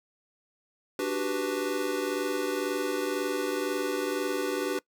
square chord, G major seventh, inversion second, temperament equal, 293.7 / 370 / 392 / 493.9 Hz, D4 / F#4 / G4 / B4, 0 / 0 / 0 / 0 cents, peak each -34 dBFS, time 0.99-4.79 s, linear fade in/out 2 ms, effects noise-tail reverb RT60 0.1 s tail -22 dB re dry

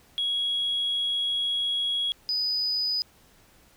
sine tone pair in turn, 3322 / 4977 Hz, G#7 / D#8, 0 / 0 cents, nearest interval perfect fifth, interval 700 cents, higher second, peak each -23 dBFS, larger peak neither, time 0.18-2.12 / 2.29-3.02 s, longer first, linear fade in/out 0 ms, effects tanh soft clip ceiling -20 dBFS + pink hiss -58 dBFS RMS until 3.76 s

